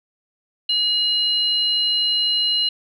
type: tone pair together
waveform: sine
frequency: 2886 / 4086 Hz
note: F#7 / C8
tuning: -44 / -42 cents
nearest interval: tritone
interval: 602 cents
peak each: -19 dBFS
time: 0.69-2.69 s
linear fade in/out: 5 ms
effects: tanh soft clip ceiling -9 dBFS